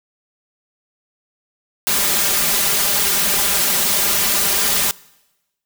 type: noise with comb filter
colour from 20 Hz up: white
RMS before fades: -17 dBFS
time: 1.87-4.91 s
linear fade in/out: 0 ms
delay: 5 ms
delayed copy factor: +0.85
effects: noise-tail reverb RT60 1.0 s tail -23 dB re dry